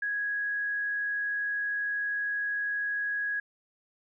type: tone with frequency modulation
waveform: sine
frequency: 1661.2 Hz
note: G#6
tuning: in tune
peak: -28 dBFS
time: 0.02-3.4 s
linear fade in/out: 5 ms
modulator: 79.9 Hz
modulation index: 0.26
effects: none